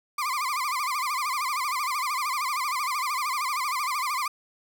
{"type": "tone with vibrato", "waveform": "35% pulse", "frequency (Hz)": 1108.7, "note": "C#6", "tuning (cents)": 0, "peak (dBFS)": -24, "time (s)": [0.18, 4.28], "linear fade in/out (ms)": 5, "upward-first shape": "sine", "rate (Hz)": 13, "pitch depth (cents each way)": 170, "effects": []}